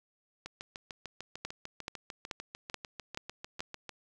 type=two click trains; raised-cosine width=0.2 ms; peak=-24 / -19 dBFS; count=24 / 6; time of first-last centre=0.46-3.893 / 1.45-3.605 s; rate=6.7 / 2.32 Hz; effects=none